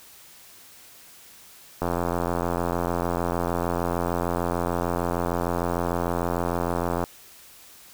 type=click train; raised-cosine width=1 ms; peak=-11 dBFS; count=453; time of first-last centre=1.82-7.039 s; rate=86.6 Hz; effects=white hiss -49 dBFS RMS until 7.93 s